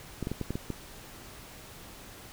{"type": "clicks", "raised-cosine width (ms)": 3, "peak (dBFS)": -19, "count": 7, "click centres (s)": [0.227, 0.271, 0.316, 0.413, 0.506, 0.555, 0.703], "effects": ["pink hiss -48 dBFS RMS until 2.32 s"]}